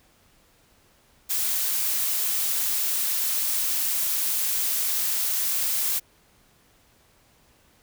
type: noise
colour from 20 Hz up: blue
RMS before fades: -25 dBFS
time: 1.29-6 s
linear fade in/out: 20 ms
effects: pink hiss -60 dBFS RMS until 7.82 s